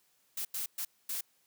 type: noise bursts at uneven times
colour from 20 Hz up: blue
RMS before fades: -36 dBFS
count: 4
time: 0.37-0.45 / 0.54-0.66 / 0.78-0.85 / 1.09-1.21 s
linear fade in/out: 5 ms
effects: white hiss -71 dBFS RMS until 1.46 s + high-pass 100 Hz 12 dB/octave